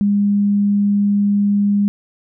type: tone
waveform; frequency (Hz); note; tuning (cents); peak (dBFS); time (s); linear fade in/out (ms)
sine; 203.1; G#3; -38; -12; 0.01-1.88; 0
effects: none